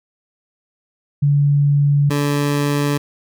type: tone pair in turn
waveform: sine / 20% pulse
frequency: 143.5 / 144.41 Hz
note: D3 / D3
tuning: -40 / -29 cents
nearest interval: unison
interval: 11 cents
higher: second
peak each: -11 / -11 dBFS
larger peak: neither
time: 1.22-2.1 / 2.1-2.98 s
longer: neither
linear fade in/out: 10 ms
effects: none